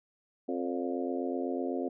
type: harmonic tone with a mistuned harmonic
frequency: 88 Hz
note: F2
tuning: 14 cents sharp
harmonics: 3 / 4 / 5 / 6 / 7 / 8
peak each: -34 / -36 / -38 / -40 / -41 / -42 dBFS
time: 0.48-1.89 s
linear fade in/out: 10 ms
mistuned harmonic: 7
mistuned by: -57 cents
effects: none